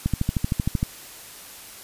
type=click train; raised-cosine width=5 ms; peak=-9 dBFS; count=11; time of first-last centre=0.06-0.829 s; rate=13 Hz; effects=white hiss -42 dBFS RMS until 1.83 s + resampled to 32000 Hz